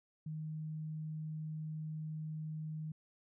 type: tone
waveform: sine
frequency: 155.7 Hz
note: D#3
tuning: 2 cents sharp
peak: -39 dBFS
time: 0.26-2.92 s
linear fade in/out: 5 ms
effects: none